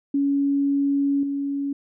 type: tone with level steps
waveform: sine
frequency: 280.3 Hz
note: C#4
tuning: 19 cents sharp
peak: -18 / -23 dBFS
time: 0.14-1.73 s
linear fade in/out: 5 ms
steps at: 1.23 s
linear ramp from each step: 2 ms
effects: none